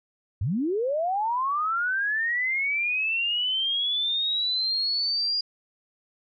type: linear sweep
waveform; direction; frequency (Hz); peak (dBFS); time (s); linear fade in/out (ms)
sine; up; 79.9 to 4855; -23; 0.41-5.41; 5
effects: none